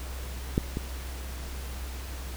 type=clicks; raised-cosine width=3 ms; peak=-10 / -17 dBFS; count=2; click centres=0.579 / 0.771 s; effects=added 64 Hz sine -35 dBFS peak until 2.36 s + pink hiss -43 dBFS RMS until 2.36 s